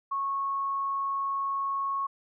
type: tone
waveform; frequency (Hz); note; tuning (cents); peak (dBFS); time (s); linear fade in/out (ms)
sine; 1100; C#6; -14; -27; 0.11-2.07; 10
effects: none